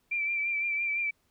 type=tone with vibrato; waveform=sine; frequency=2349 Hz; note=D7; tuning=in tune; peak=-27 dBFS; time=0.11-1.11 s; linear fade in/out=10 ms; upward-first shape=triangle; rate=5.9 Hz; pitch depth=43 cents each way; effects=pink hiss -72 dBFS RMS until 1.3 s